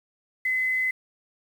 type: tone with quantisation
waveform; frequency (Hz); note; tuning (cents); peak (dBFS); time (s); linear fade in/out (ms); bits
sine; 2033; B6; +50; -22; 0.45-0.91; 5; 8
effects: none